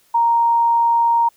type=tone; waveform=sine; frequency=932.3 Hz; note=A#5; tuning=in tune; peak=-12 dBFS; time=0.14-1.29 s; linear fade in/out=10 ms; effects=white hiss -57 dBFS RMS until 1.36 s